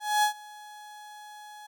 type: tone with ADSR envelope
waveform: 35% pulse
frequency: 841 Hz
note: G#5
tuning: 22 cents sharp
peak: -18 dBFS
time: 0-1.67 s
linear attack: 230 ms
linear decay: 100 ms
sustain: -24 dB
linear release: 11 ms
effects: none